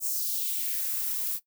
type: noise with high-pass filter sweep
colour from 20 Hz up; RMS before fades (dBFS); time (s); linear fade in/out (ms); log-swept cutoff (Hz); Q
violet; -30; 0-1.4; 50; 7300 to 520; 2
effects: noise-tail reverb RT60 0.1 s tail -17 dB re dry